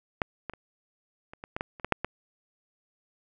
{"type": "clicks", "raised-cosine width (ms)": 0.5, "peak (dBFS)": [-10, -19, -28, -28, -24, -17, -15, -30, -15, -6, -14], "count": 11, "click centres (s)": [0.218, 0.497, 0.536, 1.335, 1.439, 1.565, 1.609, 1.798, 1.846, 1.923, 2.046], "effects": []}